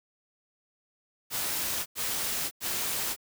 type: noise bursts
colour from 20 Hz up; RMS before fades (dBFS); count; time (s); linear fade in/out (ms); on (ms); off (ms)
white; -31; 3; 1.3-3.164; 50; 560; 92
effects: none